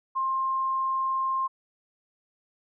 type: tone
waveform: sine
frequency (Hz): 1059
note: C6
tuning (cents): +21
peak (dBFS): -24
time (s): 0.15-1.48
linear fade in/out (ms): 20
effects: none